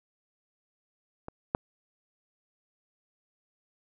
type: clicks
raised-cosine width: 1 ms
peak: -24 / -11 dBFS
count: 2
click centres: 1.284 / 1.549 s
effects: none